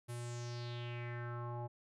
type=tone with low-pass filter sweep; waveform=square; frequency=120 Hz; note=B2; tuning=49 cents flat; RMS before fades=-43 dBFS; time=0.08-1.68 s; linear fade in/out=20 ms; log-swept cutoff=11000 to 760 Hz; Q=3.9; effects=none